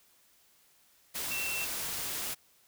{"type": "tone in noise", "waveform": "sine", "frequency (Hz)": 2695, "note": "E7", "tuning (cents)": 38, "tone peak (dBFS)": -34, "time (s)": [1.3, 1.66], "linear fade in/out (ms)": 20, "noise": "white", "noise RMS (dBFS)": -36, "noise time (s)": [1.14, 2.35], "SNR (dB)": -1, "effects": ["white hiss -65 dBFS RMS until 2.67 s"]}